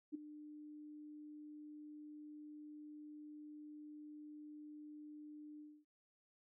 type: tone with ADSR envelope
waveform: sine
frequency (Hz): 300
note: D4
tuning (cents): +37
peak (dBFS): -38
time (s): 0.12-5.85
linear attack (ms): 28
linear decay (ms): 9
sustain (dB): -13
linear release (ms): 250
effects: none